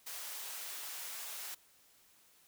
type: high-pass noise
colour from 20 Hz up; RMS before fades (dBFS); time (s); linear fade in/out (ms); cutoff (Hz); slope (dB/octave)
white; -44; 0.06-1.55; 10; 600; 12
effects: white hiss -66 dBFS RMS until 2.47 s